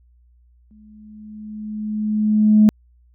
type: tone with exponential growth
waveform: sine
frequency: 213.2 Hz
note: G#3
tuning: 46 cents sharp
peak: -6 dBFS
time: 0.71-2.69 s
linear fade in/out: 0 ms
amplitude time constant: 430 ms
effects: tanh soft clip ceiling -3 dBFS + added 60 Hz sine -51 dBFS peak until 3.14 s

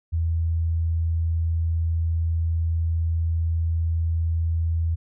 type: tone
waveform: sine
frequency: 82.41 Hz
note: E2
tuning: in tune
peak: -20 dBFS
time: 0.12-4.96 s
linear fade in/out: 20 ms
effects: none

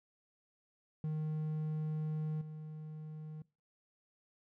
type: tone with level steps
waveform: triangle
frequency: 154.8 Hz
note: D#3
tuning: 9 cents flat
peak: -32 / -41 dBFS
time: 1.04-3.42 s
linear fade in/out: 2 ms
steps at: 2.41 s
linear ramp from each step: 5 ms
effects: noise-tail reverb RT60 0.3 s tail -22 dB re dry

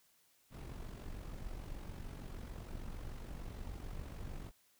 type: noise with amplitude modulation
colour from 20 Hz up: brown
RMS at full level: -43 dBFS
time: 0.5-4.52 s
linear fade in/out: 50 ms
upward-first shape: sine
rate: 46.7 Hz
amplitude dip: 55%
effects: white hiss -71 dBFS RMS until 4.79 s

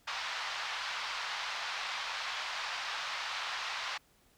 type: band-pass noise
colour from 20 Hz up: pink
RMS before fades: -38 dBFS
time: 0.07-3.98 s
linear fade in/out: 10 ms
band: 870 to 4900 Hz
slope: 24 dB/octave
effects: pink hiss -67 dBFS RMS until 4.37 s

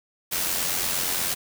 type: noise with amplitude modulation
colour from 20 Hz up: white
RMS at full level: -24 dBFS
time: 0.31-1.35 s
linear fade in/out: 20 ms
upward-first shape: sine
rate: 88.7 Hz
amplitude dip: 45%
effects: none

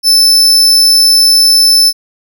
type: tone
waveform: 40% pulse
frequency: 5274 Hz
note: E8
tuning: in tune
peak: -3 dBFS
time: 0.03-1.93 s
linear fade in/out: 50 ms
effects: none

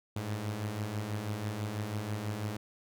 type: beating tone pair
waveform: sawtooth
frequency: 101 / 107.1 Hz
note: G#2 / A2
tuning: -48 / -46 cents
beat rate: 6.1 Hz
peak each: -36 / -31 dBFS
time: 0.16-2.57 s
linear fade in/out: 5 ms
effects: none

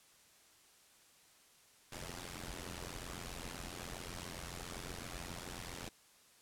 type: noise with amplitude modulation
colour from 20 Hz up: pink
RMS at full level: -42 dBFS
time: 1.92-5.89 s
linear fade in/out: 5 ms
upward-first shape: sine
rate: 87.5 Hz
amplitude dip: 90%
effects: white hiss -65 dBFS RMS until 6.41 s + low-pass 11000 Hz 12 dB/octave

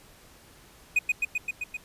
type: tone with echo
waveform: triangle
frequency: 2489 Hz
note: D#7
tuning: in tune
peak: -17 dBFS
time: 0.96-0.99 s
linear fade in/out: 5 ms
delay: 130 ms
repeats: 6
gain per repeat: -2 dB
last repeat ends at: 1.77 s
effects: pink hiss -54 dBFS RMS until 1.84 s + resampled to 32000 Hz

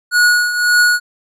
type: tone with tremolo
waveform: square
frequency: 1455 Hz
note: F#6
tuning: 29 cents flat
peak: -8 dBFS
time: 0.11-1 s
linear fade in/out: 50 ms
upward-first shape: triangle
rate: 1.8 Hz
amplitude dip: 70%
effects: low-pass 12000 Hz 12 dB/octave

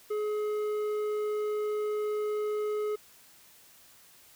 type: tone with low-pass filter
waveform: square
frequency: 422.5 Hz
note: G#4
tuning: 30 cents sharp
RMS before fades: -31 dBFS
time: 0.1-2.96 s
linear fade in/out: 10 ms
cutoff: 1300 Hz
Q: 0.58
effects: white hiss -57 dBFS RMS until 4.35 s

